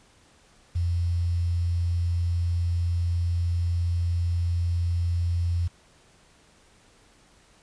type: tone with quantisation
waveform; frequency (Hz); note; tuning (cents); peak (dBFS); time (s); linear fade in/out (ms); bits
sine; 86.3; F2; -20; -22; 0.75-5.68; 10; 8
effects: pink hiss -58 dBFS RMS until 7.62 s + resampled to 22050 Hz